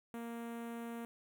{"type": "tone with notch filter", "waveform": "sawtooth", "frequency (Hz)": 233.1, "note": "A#3", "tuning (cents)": 0, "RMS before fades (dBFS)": -44, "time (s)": [0.14, 1.05], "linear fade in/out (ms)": 0, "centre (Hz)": 4800, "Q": 0.55, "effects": []}